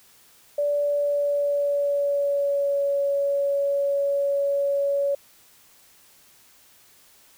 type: tone with pitch glide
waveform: sine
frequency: 580 to 562.2 Hz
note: D5 to C#5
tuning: -22 to +24 cents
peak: -20 dBFS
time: 0.58-5.15 s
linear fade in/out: 5 ms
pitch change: -54 cents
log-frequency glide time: 0.69-2.84 s
effects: white hiss -55 dBFS RMS until 7.37 s